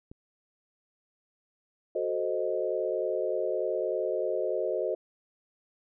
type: click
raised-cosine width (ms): 3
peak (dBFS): -32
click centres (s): 0.115
type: chord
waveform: sine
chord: F# diminished seventh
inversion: none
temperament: equal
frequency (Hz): 370 / 440 / 523.3 / 622.3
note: F#4 / A4 / C5 / Eb5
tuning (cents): 0 / 0 / 0 / 0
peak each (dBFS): -33 / -33 / -32 / -32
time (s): 1.95-4.95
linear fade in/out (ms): 5
effects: none